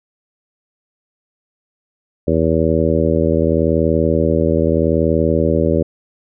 harmonic tone, 80.8 Hz, E2, 34 cents flat, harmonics 1 / 2 / 3 / 4 / 5 / 6 / 7, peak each -20 / -20 / -20 / -20 / -20 / -20 / -20 dBFS, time 2.27-5.83 s, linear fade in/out 10 ms, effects none

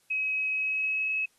sine tone with pitch glide, 2549 to 2574 Hz, D#7 to E7, +41 to -42 cents, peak -26 dBFS, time 0.1-1.26 s, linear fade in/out 10 ms, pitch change +17 cents, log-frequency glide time 0.5-1.13 s, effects white hiss -67 dBFS RMS until 1.38 s + AAC 32 kbps

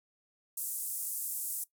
white band-pass noise, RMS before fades -37 dBFS, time 0.57-1.64 s, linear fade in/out 5 ms, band 8400 to 14000 Hz, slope 24 dB/octave, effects noise-tail reverb RT60 0.1 s tail -18 dB re dry

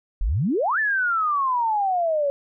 sine exponential two-way sweep, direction up then down, 36.71 to 1784 to 553 Hz, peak -19 dBFS, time 0.21-2.3 s, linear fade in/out 0 ms, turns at 0.79 s, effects none

